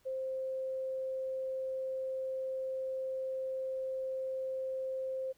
sine tone, 525 Hz, C5, 6 cents sharp, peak -34 dBFS, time 0.05-5.33 s, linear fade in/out 20 ms, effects pink hiss -70 dBFS RMS until 5.37 s

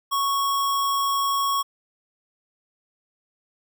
sine tone with sample-and-hold, 1108.7 Hz, C#6, in tune, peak -20 dBFS, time 0.11-1.63 s, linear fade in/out 20 ms, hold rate 4410 Hz, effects none

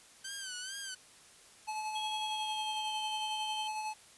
10% pulse tone with vibrato, 1540 Hz, G6, 31 cents flat, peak -31 dBFS, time 0.24-0.95 s, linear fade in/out 10 ms, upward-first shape sine, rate 2.3 Hz, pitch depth 88 cents each way
square tone with tremolo, 861 Hz, A5, 38 cents flat, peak -35 dBFS, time 1.67-3.94 s, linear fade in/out 20 ms, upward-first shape sine, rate 11 Hz, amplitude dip 35%
triangle tone with pitch glide, 3300 to 3117 Hz, G#7 to G7, -12 to -11 cents, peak -37 dBFS, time 1.95-3.68 s, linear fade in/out 10 ms, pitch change -99 cents, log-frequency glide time 2.27-2.97 s
effects white hiss -58 dBFS RMS until 4.17 s + resampled to 24000 Hz

